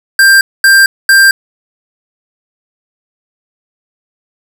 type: tone bursts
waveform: square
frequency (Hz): 1585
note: G6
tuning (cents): +19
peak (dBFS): -3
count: 3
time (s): 0.19-1.31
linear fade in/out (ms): 2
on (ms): 220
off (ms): 230
effects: 7-bit